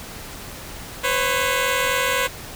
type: tone pair together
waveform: 10% pulse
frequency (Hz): 501.1 / 545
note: B4 / C#5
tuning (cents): +25 / -29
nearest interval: minor second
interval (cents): 146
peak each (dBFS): -13 / -14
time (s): 1.03-2.28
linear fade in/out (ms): 20
effects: pink hiss -36 dBFS RMS until 2.55 s